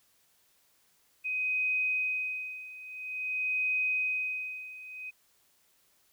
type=tone with tremolo; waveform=sine; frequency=2512 Hz; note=D#7; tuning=16 cents sharp; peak=-26 dBFS; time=1.24-5.11 s; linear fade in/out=20 ms; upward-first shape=sine; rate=0.49 Hz; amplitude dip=85%; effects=white hiss -68 dBFS RMS until 6.12 s